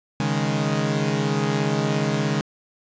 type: chord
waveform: sawtooth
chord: C# suspended second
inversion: none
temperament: equal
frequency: 138.59 / 155.56 / 207.7 Hz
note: C#3 / D#3 / G#3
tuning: 0 / 0 / 0 cents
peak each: -21 dBFS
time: 0.2-2.41 s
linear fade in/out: 0 ms
effects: resampled to 16000 Hz + 8-bit